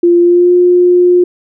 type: tone with pitch glide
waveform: sine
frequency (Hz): 346.4 to 356.3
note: F4 to F4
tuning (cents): -14 to +35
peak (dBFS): -4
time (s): 0.03-1.24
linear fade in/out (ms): 5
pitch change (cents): +49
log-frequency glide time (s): 0.19-0.53
effects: none